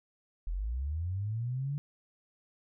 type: linear sweep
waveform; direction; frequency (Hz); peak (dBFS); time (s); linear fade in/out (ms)
sine; up; 38.89 to 146.83; -31; 0.47-1.78; 0
effects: none